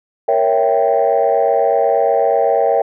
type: chord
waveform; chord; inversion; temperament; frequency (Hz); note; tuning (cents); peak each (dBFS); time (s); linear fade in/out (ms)
sine; A# diminished seventh; none; equal; 466.2 / 554.4 / 659.3 / 784; A#4 / C#5 / E5 / G5; 0 / 0 / 0 / 0; -16; 0.28-2.82; 5
effects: tanh soft clip ceiling -4 dBFS